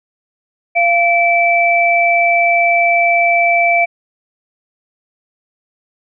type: tone pair together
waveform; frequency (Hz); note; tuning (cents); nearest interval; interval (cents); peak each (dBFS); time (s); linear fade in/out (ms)
sine; 689 / 2318; F5 / D7; -24 / -23; octave + major sixth; 2101; -12; 0.75-3.86; 20
effects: none